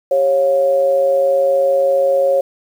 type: tone with amplitude modulation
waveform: sine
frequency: 548 Hz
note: C#5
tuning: 20 cents flat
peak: -8 dBFS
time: 0.11-2.41 s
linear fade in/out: 5 ms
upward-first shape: sine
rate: 155 Hz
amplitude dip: 60%
effects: 7-bit